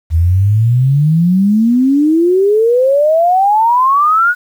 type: exponential sweep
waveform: sine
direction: up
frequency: 78.3 to 1480 Hz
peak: -7 dBFS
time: 0.1-4.35 s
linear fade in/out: 50 ms
effects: 7-bit